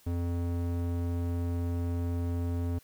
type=tone with band-pass filter; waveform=square; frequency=86 Hz; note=F2; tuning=26 cents flat; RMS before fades=-31 dBFS; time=0.06-2.79 s; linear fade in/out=10 ms; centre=180 Hz; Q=0.65; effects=white hiss -61 dBFS RMS until 2.83 s